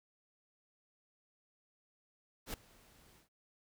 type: noise with ADSR envelope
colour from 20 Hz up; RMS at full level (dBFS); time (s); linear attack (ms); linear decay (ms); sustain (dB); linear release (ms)
pink; -40; 2.46-3.29; 77; 5; -24; 110
effects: none